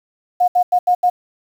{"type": "tone bursts at uneven times", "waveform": "sine", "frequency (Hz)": 719, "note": "F#5", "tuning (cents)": -50, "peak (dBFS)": -10, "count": 5, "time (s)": [[0.4, 0.48], [0.55, 0.63], [0.72, 0.79], [0.87, 0.95], [1.03, 1.1]], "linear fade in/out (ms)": 10, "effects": ["7-bit"]}